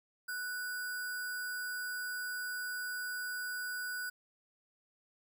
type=tone with sample-and-hold; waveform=sine; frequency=1480 Hz; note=F#6; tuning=in tune; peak=-36 dBFS; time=0.28-4.1 s; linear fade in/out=10 ms; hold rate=6300 Hz; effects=none